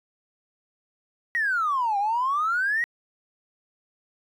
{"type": "exponential two-way sweep", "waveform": "triangle", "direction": "down then up", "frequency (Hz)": [1930, 784, 1930], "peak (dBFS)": -18, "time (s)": [1.35, 2.84], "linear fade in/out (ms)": 0, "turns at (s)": 1.98, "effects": ["tanh soft clip ceiling -19 dBFS"]}